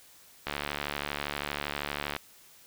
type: click train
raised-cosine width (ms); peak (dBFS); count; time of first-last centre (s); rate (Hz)
0.3; -15; 124; 0.47-2.164; 72.6
effects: white hiss -56 dBFS RMS until 2.66 s